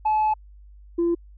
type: tone pair in turn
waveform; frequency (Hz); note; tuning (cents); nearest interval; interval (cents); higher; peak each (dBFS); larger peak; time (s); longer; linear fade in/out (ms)
sine; 860 / 341.3; A5 / F4; -40 / -40; octave + major third; 1600; first; -16 / -17; first; 0.05-0.34 / 0.98-1.15; first; 10
effects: tanh soft clip ceiling -16 dBFS + added 50 Hz sine -44 dBFS peak until 1.37 s